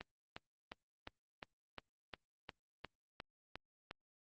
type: click train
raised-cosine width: 0.3 ms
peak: -29 dBFS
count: 12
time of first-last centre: 0.01-3.911 s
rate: 2.82 Hz
effects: Opus 24 kbps